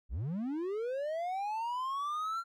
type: linear sweep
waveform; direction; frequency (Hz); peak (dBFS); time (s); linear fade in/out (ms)
triangle; up; 41.89 to 1382; -31; 0.09-2.44; 50
effects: none